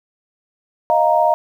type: chord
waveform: sine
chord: Eb suspended second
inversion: none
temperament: equal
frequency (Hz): 622.3 / 698.5 / 932.3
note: Eb5 / F5 / Bb5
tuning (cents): 0 / 0 / 0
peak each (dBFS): -16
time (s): 0.9-1.34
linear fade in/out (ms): 0
effects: 8-bit